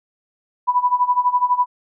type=tone with tremolo; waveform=sine; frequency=987.8 Hz; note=B5; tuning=in tune; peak=-11 dBFS; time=0.67-1.66 s; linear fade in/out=20 ms; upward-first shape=sine; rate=12 Hz; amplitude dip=85%; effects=none